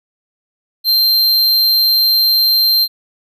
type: tone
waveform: square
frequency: 4154 Hz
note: C8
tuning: 13 cents flat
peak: -10 dBFS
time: 0.84-2.88 s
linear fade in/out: 50 ms
effects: none